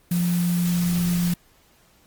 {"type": "tone in noise", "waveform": "sine", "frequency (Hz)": 174.61, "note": "F3", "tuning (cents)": 0, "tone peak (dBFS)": -19, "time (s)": [0.11, 1.34], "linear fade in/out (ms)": 5, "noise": "white", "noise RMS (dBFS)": -33, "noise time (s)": [0.11, 1.34], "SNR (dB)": 11, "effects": ["pink hiss -58 dBFS RMS until 2.06 s", "Opus 24 kbps"]}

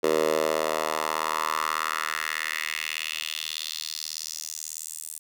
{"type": "tone with high-pass filter sweep", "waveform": "10% pulse", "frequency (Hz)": 78.3, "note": "D#2", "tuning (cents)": 11, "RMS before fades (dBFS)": -29, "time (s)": [0.03, 5.19], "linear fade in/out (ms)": 10, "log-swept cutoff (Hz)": [440, 9200], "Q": 2.7, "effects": []}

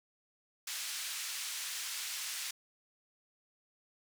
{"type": "band-pass noise", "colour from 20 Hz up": "white", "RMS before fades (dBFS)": -40, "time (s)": [0.67, 2.51], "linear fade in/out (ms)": 5, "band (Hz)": [1700, 8400], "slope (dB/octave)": 12, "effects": []}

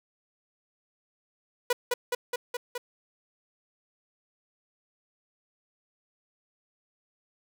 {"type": "tone with echo", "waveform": "sawtooth", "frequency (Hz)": 489.2, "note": "B4", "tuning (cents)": -16, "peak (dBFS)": -18, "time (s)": [1.7, 1.73], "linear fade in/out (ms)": 5, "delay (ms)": 210, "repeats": 5, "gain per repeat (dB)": -2, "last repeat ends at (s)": 2.78, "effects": []}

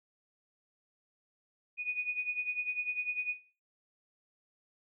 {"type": "tone with tremolo", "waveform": "sine", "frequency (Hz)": 2474, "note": "D#7", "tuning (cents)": -10, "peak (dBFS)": -28, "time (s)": [1.77, 3.37], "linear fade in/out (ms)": 50, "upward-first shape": "triangle", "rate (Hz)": 10, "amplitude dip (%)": 95, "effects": ["noise-tail reverb RT60 0.4 s tail -17 dB re dry"]}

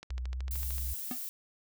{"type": "click train", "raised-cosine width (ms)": 0.2, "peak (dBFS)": -28, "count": 11, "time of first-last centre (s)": [0.03, 0.782], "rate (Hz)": 13.3}
{"type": "tone with pitch glide", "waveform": "sine", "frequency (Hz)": [62.1, 65.23], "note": ["B1", "C2"], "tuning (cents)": [10, -5], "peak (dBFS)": -33, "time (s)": [0.1, 0.94], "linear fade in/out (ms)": 10, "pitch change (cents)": 85, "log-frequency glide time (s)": [0.26, 0.49]}
{"type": "noise", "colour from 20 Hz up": "violet", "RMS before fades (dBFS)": -39, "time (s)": [0.51, 1.29], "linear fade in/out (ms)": 0}
{"type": "tone with exponential decay", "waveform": "square", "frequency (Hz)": 246.9, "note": "B3", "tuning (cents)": 0, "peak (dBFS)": -32, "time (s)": [1.11, 1.19], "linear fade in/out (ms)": 2, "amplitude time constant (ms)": 17}
{"effects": []}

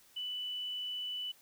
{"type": "tone", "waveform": "sine", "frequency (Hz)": 2981, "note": "F#7", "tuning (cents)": 12, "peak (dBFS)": -36, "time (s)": [0.16, 1.32], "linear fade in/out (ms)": 10, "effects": ["white hiss -63 dBFS RMS until 1.41 s"]}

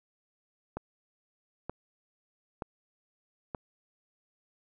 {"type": "click train", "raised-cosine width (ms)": 1, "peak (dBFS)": -21, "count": 4, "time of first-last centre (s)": [0.77, 3.548], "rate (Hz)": 1.08, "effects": []}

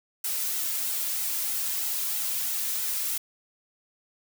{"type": "noise with flanger", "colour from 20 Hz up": "blue", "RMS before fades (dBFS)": -29, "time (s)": [0.24, 3.18], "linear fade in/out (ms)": 5, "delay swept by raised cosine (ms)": [1.7, 2.69], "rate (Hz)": 3.1, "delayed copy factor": -0.5, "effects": []}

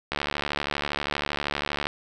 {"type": "click train", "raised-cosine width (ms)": 0.3, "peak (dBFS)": -10, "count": 128, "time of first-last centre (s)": [0.12, 1.869], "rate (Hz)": 72.6, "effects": []}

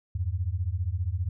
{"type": "beating tone pair", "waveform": "sine", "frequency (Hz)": [82.41, 97.41], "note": ["E2", "G2"], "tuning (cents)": [0, -10], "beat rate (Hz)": 15, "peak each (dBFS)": -29, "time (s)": [0.15, 1.29], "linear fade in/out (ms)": 5, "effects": []}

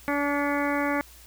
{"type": "harmonic tone with a mistuned harmonic", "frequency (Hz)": 287.2, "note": "D4", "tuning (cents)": -39, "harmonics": [1, 2, 3, 4, 5, 6, 7, 8], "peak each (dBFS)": [-27, -30, -32, -33, -34, -35, -35, -36], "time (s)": [0.08, 1.01], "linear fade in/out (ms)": 0, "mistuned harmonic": 8, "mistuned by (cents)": -55, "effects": ["added 60 Hz sine -51 dBFS peak until 1.26 s", "white hiss -51 dBFS RMS until 1.26 s"]}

